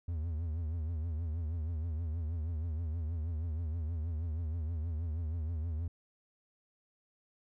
triangle tone with vibrato, 81 Hz, E2, 30 cents flat, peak -31 dBFS, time 0.08-5.88 s, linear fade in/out 5 ms, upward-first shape triangle, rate 6.3 Hz, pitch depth 140 cents each way, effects none

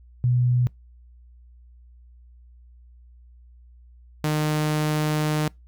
sine / sawtooth tone pair in turn, 123.47 / 152.55 Hz, B2 / D#3, 0 / -34 cents, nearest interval major third, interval 366 cents, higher second, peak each -17 dBFS, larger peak neither, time 0.24-0.67 / 4.24-5.48 s, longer second, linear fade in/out 0 ms, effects noise-tail reverb RT60 0.2 s tail -25 dB re dry + added 60 Hz sine -47 dBFS peak until 5.67 s

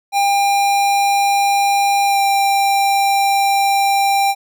square tone with pitch glide, 800 to 792.2 Hz, G5 to G5, +35 to +18 cents, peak -13 dBFS, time 0.12-4.35 s, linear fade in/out 50 ms, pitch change -17 cents, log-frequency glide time 2.06-2.19 s, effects none

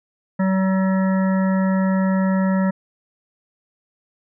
harmonic tone, 190 Hz, F#3, 46 cents sharp, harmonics 1 / 3 / 5 / 7 / 9 / 10, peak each -16 / -26 / -30 / -33 / -35 / -36 dBFS, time 0.39-2.71 s, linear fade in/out 10 ms, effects none

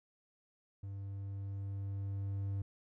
triangle tone with level ramp, 98.7 Hz, G2, 12 cents sharp, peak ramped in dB -39 to -32 dBFS, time 0.83-2.62 s, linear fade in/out 5 ms, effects none

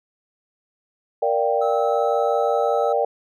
sine chord, G minor seventh, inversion first, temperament equal, 466.2 / 587.3 / 698.5 / 784 Hz, Bb4 / D5 / F5 / G5, 0 / 0 / 0 / 0 cents, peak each -22 / -22 / -26 / -23 dBFS, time 1.22-3.05 s, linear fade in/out 5 ms
triangle tone, 1300 Hz, E6, 24 cents flat, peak -28 dBFS, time 1.61-2.93 s, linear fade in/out 10 ms
effects none

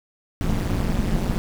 brown noise with amplitude modulation, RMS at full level -18 dBFS, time 0.41-1.38 s, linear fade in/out 0 ms, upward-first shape sine, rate 186 Hz, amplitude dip 100%, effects none

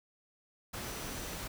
sine tone in noise, 5920 Hz, F#8, in tune, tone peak -52 dBFS, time 0.83-1.36 s, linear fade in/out 10 ms, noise pink, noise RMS -41 dBFS, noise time 0.73-1.48 s, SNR -14 dB, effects none

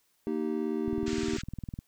triangle chord, Eb major, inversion second, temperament just, 233.3 / 311.1 / 388.9 Hz, Bb3 / Eb4 / G4, +2 / 0 / -14 cents, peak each -31 dBFS, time 0.27-1.37 s, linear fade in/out 0 ms
click train, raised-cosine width 5 ms, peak -25 dBFS, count 19, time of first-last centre 0.88-1.789 s, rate 19.8 Hz
pink band-pass noise, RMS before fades -42 dBFS, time 1.06-1.42 s, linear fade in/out 10 ms, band 1300 to 7900 Hz, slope 96 dB/octave
effects white hiss -71 dBFS RMS until 1.87 s

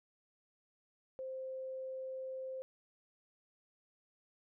sine tone, 523.3 Hz, C5, in tune, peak -40 dBFS, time 1.19-2.62 s, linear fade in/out 0 ms, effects none

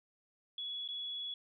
sine tone with dropouts, 3381 Hz, G#7, 30 cents sharp, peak -38 dBFS, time 0.58-1.34 s, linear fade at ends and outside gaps 2 ms, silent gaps 0.878-0.887 s, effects none

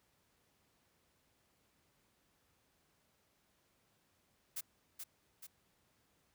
blue noise with echo, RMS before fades -41 dBFS, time 4.56-4.61 s, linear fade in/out 10 ms, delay 430 ms, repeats 2, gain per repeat -5 dB, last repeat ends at 5.47 s, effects pink hiss -75 dBFS RMS until 6.34 s + high-pass 60 Hz 12 dB/octave

